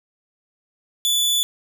sawtooth tone, 3467 Hz, A7, 26 cents flat, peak -14 dBFS, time 1.05-1.43 s, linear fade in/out 0 ms, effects none

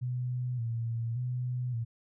sine tone with vibrato, 120 Hz, B2, 49 cents flat, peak -30 dBFS, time 0.01-1.85 s, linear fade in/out 20 ms, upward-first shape square, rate 0.87 Hz, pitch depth 66 cents each way, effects none

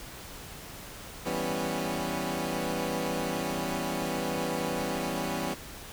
15% pulse chord, C# half-diminished seventh, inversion first, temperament equal, 164.81 / 196 / 246.9 / 277.2 Hz, E3 / G3 / B3 / C#4, 0 / 0 / 0 / 0 cents, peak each -29 dBFS, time 1.25-5.55 s, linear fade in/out 20 ms, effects pink hiss -44 dBFS RMS until 5.92 s

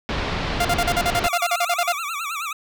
pink low-pass noise, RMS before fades -25 dBFS, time 0.09-1.27 s, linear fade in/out 0 ms, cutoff 4300 Hz, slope 24 dB/octave
sawtooth tone bursts, 698.5 Hz, F5, in tune, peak -14 dBFS, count 15, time 0.6-1.924 s, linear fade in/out 5 ms, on 50 ms, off 41 ms
25% pulse tone with vibrato, 1244.5 Hz, D#6, in tune, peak -22 dBFS, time 1.24-2.53 s, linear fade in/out 5 ms, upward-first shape sine, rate 9.4 Hz, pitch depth 170 cents each way
effects none

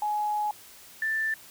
sine tone pair in turn, 840 / 1770.2 Hz, G#5 / A6, +19 / +10 cents, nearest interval octave + minor second, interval 1291 cents, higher second, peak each -25 dBFS, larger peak neither, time 0.02-0.51 / 1.02-1.34 s, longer first, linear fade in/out 2 ms, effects white hiss -50 dBFS RMS until 1.5 s

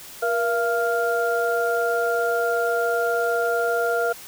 sine tone cluster, 473.9 / 682 / 1398 Hz, A#4 / F5 / F6, +28 / -41 / +1 cents, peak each -23 / -24 / -25 dBFS, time 0.22-4.13 s, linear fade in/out 10 ms, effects white hiss -41 dBFS RMS until 4.27 s

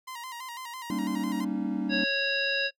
sawtooth tone with vibrato, 987.8 Hz, B5, in tune, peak -34 dBFS, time 0.07-1.45 s, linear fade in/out 10 ms, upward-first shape square, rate 6 Hz, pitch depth 78 cents each way
triangle chord, Eb dominant seventh, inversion first, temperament equal with one note detuned, 196 / 233.1 / 277.2 / 306.3 Hz, G3 / Bb3 / Db4 / Eb4, 0 / 0 / 0 / -27 cents, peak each -31 dBFS, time 0.9-2.04 s, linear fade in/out 2 ms
harmonic tone, 552 Hz, C#5, 7 cents flat, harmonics 1 / 3 / 5 / 7 / 9, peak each -33 / -29 / -30 / -33 / -35 dBFS, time 1.89-2.71 s, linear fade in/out 50 ms
effects noise-tail reverb RT60 0.1 s tail -22 dB re dry

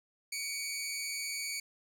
15% pulse tone pair together, 2255 / 2410 Hz, C#7 / D7, +29 / +44 cents, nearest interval minor second, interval 115 cents, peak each -29 / -38 dBFS, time 0.32-1.6 s, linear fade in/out 5 ms, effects none

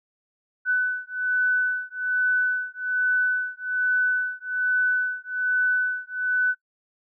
sine beating tone pair, 1498 / 1499.2 Hz, F#6 / F#6, +21 / +22 cents, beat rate 1.2 Hz, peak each -24 dBFS, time 0.65-6.55 s, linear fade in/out 50 ms, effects noise-tail reverb RT60 0.1 s tail -26 dB re dry

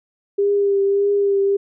sine tone with vibrato, 400 Hz, G4, 35 cents sharp, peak -14 dBFS, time 0.38-1.57 s, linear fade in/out 10 ms, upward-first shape triangle, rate 1.7 Hz, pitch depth 27 cents each way, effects none

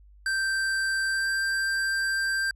square tone with pitch glide, 1566 to 1576 Hz, G6 to G6, -2 to +9 cents, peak -25 dBFS, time 0.26-2.51 s, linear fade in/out 2 ms, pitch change +11 cents, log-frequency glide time 1.11-1.24 s, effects added 50 Hz sine -50 dBFS peak until 2.55 s + low-pass 10000 Hz 12 dB/octave

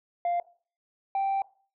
sine tone pair in turn, 697 / 782.4 Hz, F5 / G5, -4 / -4 cents, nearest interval major second, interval 200 cents, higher second, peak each -22 dBFS, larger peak neither, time 0.25-0.4 / 1.15-1.42 s, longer second, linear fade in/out 2 ms, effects noise-tail reverb RT60 0.4 s tail -20 dB re dry + tanh soft clip ceiling -23 dBFS

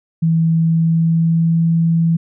sine tone with pitch glide, 163.5 to 165.59 Hz, E3 to E3, -14 to +8 cents, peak -11 dBFS, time 0.22-2.17 s, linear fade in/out 10 ms, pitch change +22 cents, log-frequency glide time 0.6-1.65 s, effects none

